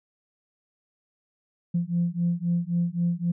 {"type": "beating tone pair", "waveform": "sine", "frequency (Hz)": [170.7, 174.5], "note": ["F3", "F3"], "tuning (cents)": [-39, -1], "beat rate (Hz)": 3.8, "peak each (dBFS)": -25, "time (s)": [1.74, 3.32], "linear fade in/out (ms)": 10, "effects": ["tanh soft clip ceiling -16 dBFS"]}